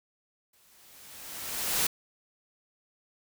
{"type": "noise with exponential growth", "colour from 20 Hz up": "white", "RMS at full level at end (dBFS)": -25, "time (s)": [0.53, 1.87], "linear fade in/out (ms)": 5, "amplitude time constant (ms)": 290, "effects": []}